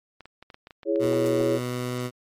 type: clicks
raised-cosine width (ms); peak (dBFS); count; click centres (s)
0.3; -28; 12; 0.207 / 0.256 / 0.426 / 0.502 / 0.544 / 0.671 / 0.708 / 0.832 / 0.959 / 1.033 / 1.134 / 1.249
type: chord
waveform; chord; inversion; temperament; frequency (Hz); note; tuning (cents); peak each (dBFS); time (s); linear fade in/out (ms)
sine; C# minor; first; just; 332.6 / 415.8 / 554.4; E4 / G#4 / C#5; +16 / +2 / 0; -25; 0.85-1.6; 50
type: tone with pitch glide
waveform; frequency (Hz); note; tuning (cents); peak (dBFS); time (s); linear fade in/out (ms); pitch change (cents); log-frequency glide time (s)
15% pulse; 123.1 to 124.24; B2 to B2; -5 to +11; -21; 0.99-2.11; 50; +16; 1.34-1.83
type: noise with exponential decay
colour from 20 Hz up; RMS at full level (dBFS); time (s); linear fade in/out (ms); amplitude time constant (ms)
white; -37; 1.26-1.34; 1; 16
effects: MP3 64 kbps